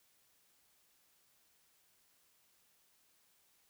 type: silence
effects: white hiss -72 dBFS RMS until 3.69 s